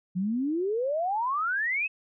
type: exponential sweep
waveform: sine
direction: up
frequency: 174.61 to 2634 Hz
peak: -25 dBFS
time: 0.15-1.88 s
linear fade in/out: 20 ms
effects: none